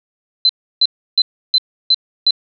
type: tone bursts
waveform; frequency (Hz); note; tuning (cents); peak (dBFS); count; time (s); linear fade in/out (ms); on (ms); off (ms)
sine; 4056; B7; +45; -8; 6; 0.45-2.308; 2; 43; 320
effects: none